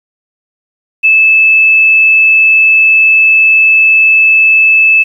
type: tone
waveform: sine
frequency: 2618 Hz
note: E7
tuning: 13 cents flat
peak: -3 dBFS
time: 1.03-5.04 s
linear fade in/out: 20 ms
effects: 7-bit